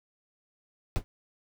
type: noise with exponential decay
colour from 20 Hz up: brown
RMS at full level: -20 dBFS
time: 0.96-1.04 s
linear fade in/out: 0 ms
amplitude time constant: 17 ms
effects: none